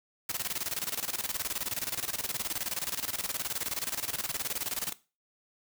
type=noise with tremolo; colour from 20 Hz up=white; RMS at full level=-32 dBFS; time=0.29-4.93 s; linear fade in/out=5 ms; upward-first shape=square; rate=19 Hz; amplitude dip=80%; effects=noise-tail reverb RT60 0.3 s tail -17 dB re dry